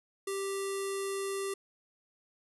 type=tone with low-pass filter; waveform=square; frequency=392 Hz; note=G4; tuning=in tune; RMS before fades=-35 dBFS; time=0.27-1.54 s; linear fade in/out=5 ms; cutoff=9900 Hz; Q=3.9; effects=none